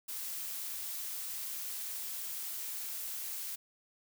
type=noise; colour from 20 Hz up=blue; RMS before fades=-40 dBFS; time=0.08-3.56 s; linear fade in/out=10 ms; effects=none